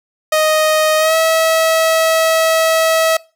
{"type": "tone with pitch glide", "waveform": "sawtooth", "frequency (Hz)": [622.3, 646.5], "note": ["D#5", "E5"], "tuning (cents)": [0, -34], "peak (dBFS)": -7, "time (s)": [0.32, 3.17], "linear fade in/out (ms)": 5, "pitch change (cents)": 66, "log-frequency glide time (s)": [0.98, 1.15], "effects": ["noise-tail reverb RT60 0.3 s tail -22 dB re dry"]}